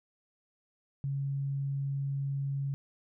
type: tone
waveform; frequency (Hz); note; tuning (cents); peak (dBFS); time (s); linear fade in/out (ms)
sine; 138.59; C#3; 0; -30; 1.04-2.74; 0
effects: none